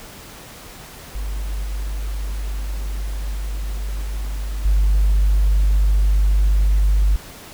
sine tone with level steps, 50 Hz, G1, 35 cents sharp, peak -22 / -11 dBFS, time 1.15-7.16 s, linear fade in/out 0 ms, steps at 4.65 s, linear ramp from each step 5 ms, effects tanh soft clip ceiling -9 dBFS + pink hiss -39 dBFS RMS until 7.53 s

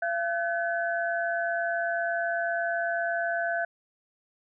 sine tone cluster, 682 / 1514 / 1704 Hz, F5 / F#6 / G#6, -41 / +39 / +44 cents, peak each -28 / -30 / -36 dBFS, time 0.02-3.65 s, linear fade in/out 5 ms, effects none

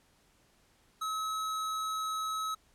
square tone, 1286 Hz, E6, 43 cents flat, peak -33 dBFS, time 1.01-2.55 s, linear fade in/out 10 ms, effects pink hiss -67 dBFS RMS until 2.74 s + low-pass 12000 Hz 12 dB/octave

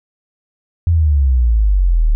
sine exponential sweep, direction down, 87.31 to 36.71 Hz, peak -9 dBFS, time 0.87-2.15 s, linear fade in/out 0 ms, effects none

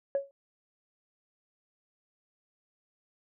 sine tone with exponential decay, 554.4 Hz, C#5, in tune, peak -21 dBFS, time 0.15-0.31 s, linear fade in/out 1 ms, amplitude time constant 33 ms, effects tanh soft clip ceiling -21 dBFS

